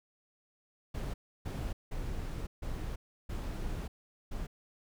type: noise bursts at uneven times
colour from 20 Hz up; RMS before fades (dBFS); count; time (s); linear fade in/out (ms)
brown; -37; 6; 0.94-1.14 / 1.45-1.73 / 1.91-2.47 / 2.62-2.96 / 3.29-3.88 / 4.31-4.47; 10
effects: none